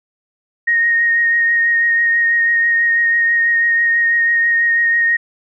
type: tone with vibrato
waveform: sine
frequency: 1862 Hz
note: A#6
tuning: 2 cents flat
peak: -11 dBFS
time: 0.67-5.17 s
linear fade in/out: 10 ms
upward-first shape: triangle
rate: 6.1 Hz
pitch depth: 19 cents each way
effects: none